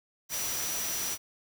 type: tone in noise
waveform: sine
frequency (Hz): 5860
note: F#8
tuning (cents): -18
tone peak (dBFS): -35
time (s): 0.29-1.18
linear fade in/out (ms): 50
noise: white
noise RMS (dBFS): -34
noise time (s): 0.29-1.18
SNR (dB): -4
effects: none